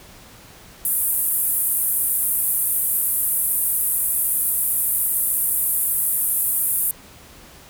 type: band-pass noise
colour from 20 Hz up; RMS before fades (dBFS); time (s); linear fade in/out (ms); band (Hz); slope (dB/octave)
white; -21; 0.85-6.91; 2; 9300 to 15000; 48
effects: pink hiss -45 dBFS RMS until 7.69 s